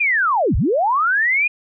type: linear two-way sweep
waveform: sine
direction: down then up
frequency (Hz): 2489 to 35.68 to 2489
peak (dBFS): -14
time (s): 0-1.48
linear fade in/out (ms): 10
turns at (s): 0.56
effects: none